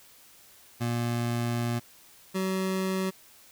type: tone pair in turn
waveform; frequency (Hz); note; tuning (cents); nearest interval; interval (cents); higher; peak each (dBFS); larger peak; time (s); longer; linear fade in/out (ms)
25% pulse; 118.8 / 188.98; A#2 / F#3; +33 / +37; minor sixth; 804; second; -23; neither; 0.8-1.8 / 2.34-3.11; first; 20
effects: white hiss -55 dBFS RMS until 3.51 s